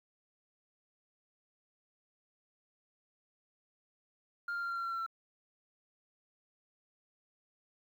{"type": "tone with pitch steps", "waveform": "sine", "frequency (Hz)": [1402, 1393.9, 1385.9, 1377.9, 1370, 1362.1, 1354.2, 1346.4], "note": ["F6", "F6", "F6", "F6", "F6", "F6", "E6", "E6"], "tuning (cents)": [6, -4, -14, -24, -34, -44, 46, 36], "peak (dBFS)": -32, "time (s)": [4.48, 5.064], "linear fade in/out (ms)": 5, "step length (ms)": 73, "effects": ["tanh soft clip ceiling -33 dBFS", "11-bit"]}